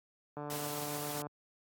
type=click train; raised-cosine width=1 ms; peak=-28 dBFS; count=133; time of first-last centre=0.37-1.268 s; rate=147 Hz
type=noise; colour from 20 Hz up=white; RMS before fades=-42 dBFS; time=0.5-1.22 s; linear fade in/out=0 ms
effects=high-pass 100 Hz 12 dB/octave + AAC 64 kbps